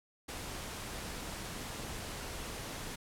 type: noise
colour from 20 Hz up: pink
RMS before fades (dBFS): -42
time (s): 0.28-2.96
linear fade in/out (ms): 10
effects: low-pass 12000 Hz 12 dB/octave

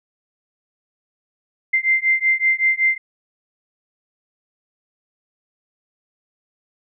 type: beating tone pair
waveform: sine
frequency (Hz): 2084 / 2089.3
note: C7 / C7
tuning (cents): -7 / -3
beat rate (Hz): 5.3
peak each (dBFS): -18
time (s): 1.73-2.98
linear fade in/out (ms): 10
effects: none

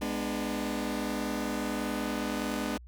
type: chord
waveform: sawtooth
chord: G# diminished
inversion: none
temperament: just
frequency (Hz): 207.7 / 249.2 / 299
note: G#3 / B3 / D4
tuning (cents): 0 / +16 / +31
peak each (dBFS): -31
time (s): 0.01-2.78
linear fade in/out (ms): 10
effects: added 60 Hz sine -46 dBFS peak until 2.87 s

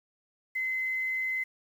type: tone with quantisation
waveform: sine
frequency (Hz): 2051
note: C7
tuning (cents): -35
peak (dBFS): -28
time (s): 0.55-1.44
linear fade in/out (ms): 10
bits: 9
effects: none

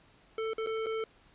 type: tone with dropouts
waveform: square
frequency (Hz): 443.6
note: A4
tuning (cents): +14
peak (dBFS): -32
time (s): 0.38-1.04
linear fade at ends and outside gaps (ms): 2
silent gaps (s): 0.534-0.581 / 0.663-0.67 / 0.861-0.866
effects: pink hiss -62 dBFS RMS until 1.34 s + resampled to 8000 Hz

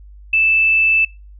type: tone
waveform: sine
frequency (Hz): 2637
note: E7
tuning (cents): 0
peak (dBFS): -11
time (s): 0.33-1.05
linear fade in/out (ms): 5
effects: noise-tail reverb RT60 0.3 s tail -25 dB re dry + added 50 Hz sine -37 dBFS peak until 1.39 s

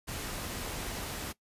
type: noise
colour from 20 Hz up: pink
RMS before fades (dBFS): -38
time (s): 0.07-1.33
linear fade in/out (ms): 20
effects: noise-tail reverb RT60 0.1 s tail -19 dB re dry + resampled to 32000 Hz

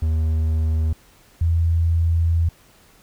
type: tone pair in turn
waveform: triangle / sine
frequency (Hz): 79.2 / 83.34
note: D#2 / E2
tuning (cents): +31 / +19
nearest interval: minor second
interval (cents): 88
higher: second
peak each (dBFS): -15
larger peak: neither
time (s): 0.02-0.93 / 1.41-2.49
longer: second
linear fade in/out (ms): 5
effects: pink hiss -53 dBFS RMS until 3.02 s

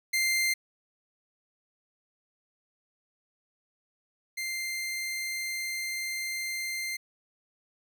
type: tone pair in turn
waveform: sawtooth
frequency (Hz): 2093 / 2093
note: C7 / C7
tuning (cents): 0 / 0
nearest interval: unison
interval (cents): 0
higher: neither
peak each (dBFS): -21 / -28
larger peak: first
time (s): 0.13-0.54 / 4.37-6.97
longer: second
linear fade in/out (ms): 10
effects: none

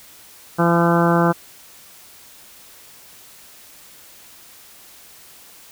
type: harmonic tone with a mistuned harmonic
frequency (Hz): 170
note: F3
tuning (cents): -46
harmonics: 1 / 2 / 3 / 4 / 5 / 6 / 7 / 8 / 9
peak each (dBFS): -17 / -20 / -22 / -23 / -24 / -25 / -25 / -26 / -27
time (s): 0.58-1.33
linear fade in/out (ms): 20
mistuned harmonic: 7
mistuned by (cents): +20
effects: white hiss -45 dBFS RMS until 5.71 s

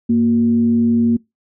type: tone with frequency modulation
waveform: sine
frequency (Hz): 233.1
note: A#3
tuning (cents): 0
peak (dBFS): -11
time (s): 0.09-1.17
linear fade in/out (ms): 10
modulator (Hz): 134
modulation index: 0.31
effects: noise-tail reverb RT60 0.2 s tail -24 dB re dry

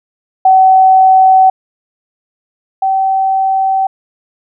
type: tone pair in turn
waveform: sine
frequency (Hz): 758 / 769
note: F#5 / G5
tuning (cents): +42 / -33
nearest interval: unison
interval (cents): 25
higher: second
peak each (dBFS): -3 / -9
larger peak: first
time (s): 0.45-1.5 / 2.82-3.87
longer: neither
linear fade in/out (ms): 5
effects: none

